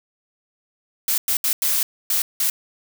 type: noise bursts at uneven times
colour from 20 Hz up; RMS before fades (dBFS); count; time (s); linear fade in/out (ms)
blue; -20; 6; 1.08-1.18 / 1.28-1.37 / 1.44-1.53 / 1.62-1.83 / 2.1-2.22 / 2.4-2.5; 2
effects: none